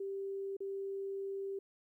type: tone with dropouts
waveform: sine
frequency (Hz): 392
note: G4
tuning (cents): 0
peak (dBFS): -37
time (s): 0-1.59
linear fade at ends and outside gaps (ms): 5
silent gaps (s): 0.568-0.604
effects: 13-bit